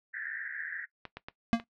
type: band-pass noise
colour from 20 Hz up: pink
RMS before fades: -39 dBFS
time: 0.13-0.86 s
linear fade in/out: 20 ms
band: 1600 to 1900 Hz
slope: 96 dB/octave
type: clicks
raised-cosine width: 0.3 ms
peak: -24 dBFS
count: 5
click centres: 1.053 / 1.17 / 1.285 / 1.534 / 1.599 s
type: tone with exponential decay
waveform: square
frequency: 231.1 Hz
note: A#3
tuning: 15 cents flat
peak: -19 dBFS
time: 1.53-1.64 s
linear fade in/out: 0 ms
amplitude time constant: 22 ms
effects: noise-tail reverb RT60 0.1 s tail -17 dB re dry + low-pass 4000 Hz 12 dB/octave